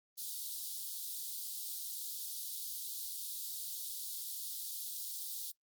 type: high-pass noise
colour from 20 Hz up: white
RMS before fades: -42 dBFS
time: 0.17-5.52 s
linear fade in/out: 20 ms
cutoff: 3500 Hz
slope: 48 dB/octave
effects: noise-tail reverb RT60 0.1 s tail -19 dB re dry + Opus 32 kbps